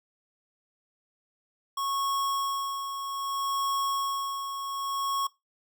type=tone with tremolo; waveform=square; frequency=1100 Hz; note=C#6; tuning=14 cents flat; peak=-27 dBFS; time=1.77-5.27 s; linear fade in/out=5 ms; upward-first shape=sine; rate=0.63 Hz; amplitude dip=55%; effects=noise-tail reverb RT60 0.2 s tail -21 dB re dry